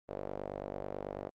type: tone with band-pass filter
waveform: sawtooth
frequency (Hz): 49.12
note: G1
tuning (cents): +4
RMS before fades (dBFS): -41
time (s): 0.08-1.3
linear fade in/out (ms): 20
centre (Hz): 560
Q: 2.7
effects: Opus 32 kbps